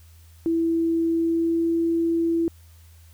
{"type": "tone with pitch glide", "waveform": "sine", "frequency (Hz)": [330.6, 333.1], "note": ["E4", "E4"], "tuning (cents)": [5, 18], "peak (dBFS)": -19, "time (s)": [0.46, 2.48], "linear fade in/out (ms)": 0, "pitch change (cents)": 13, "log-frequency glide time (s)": [1.1, 1.7], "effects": ["added 82 Hz sine -47 dBFS peak until 3.13 s", "white hiss -58 dBFS RMS until 3.13 s"]}